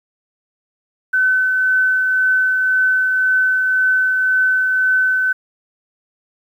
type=tone with tremolo; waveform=sine; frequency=1517 Hz; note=F#6; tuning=43 cents sharp; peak=-11 dBFS; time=1.13-5.33 s; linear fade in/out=10 ms; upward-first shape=triangle; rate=1.9 Hz; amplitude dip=30%; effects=8-bit